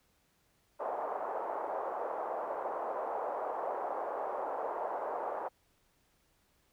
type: band-pass noise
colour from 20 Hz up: pink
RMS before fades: -37 dBFS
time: 0.79-5.49 s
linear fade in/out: 20 ms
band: 520 to 980 Hz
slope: 24 dB/octave
effects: pink hiss -72 dBFS RMS until 6.72 s